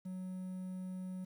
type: tone with quantisation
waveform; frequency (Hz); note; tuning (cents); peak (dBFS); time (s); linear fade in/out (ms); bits
triangle; 185; F#3; 0; -38; 0.05-1.25; 10; 11
effects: none